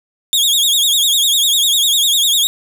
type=tone with vibrato; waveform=sawtooth; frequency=3514 Hz; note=A7; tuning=3 cents flat; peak=-8 dBFS; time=0.33-2.47 s; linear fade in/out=0 ms; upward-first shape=sine; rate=10 Hz; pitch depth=140 cents each way; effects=none